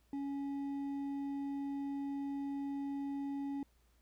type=tone with hard clipping; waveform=triangle; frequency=279.1 Hz; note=C#4; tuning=12 cents sharp; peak=-38 dBFS; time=0.13-3.63 s; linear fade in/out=2 ms; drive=8 dB; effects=added 58 Hz sine -69 dBFS peak until 4.01 s + pink hiss -75 dBFS RMS until 4.01 s